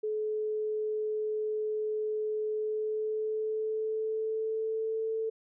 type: tone with pitch glide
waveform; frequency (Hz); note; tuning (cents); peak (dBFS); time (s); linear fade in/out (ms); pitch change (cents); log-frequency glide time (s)
sine; 429.1 to 444; A4 to A4; -43 to +16; -29; 0.03-5.3; 10; +59; 2.54-5.08
effects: none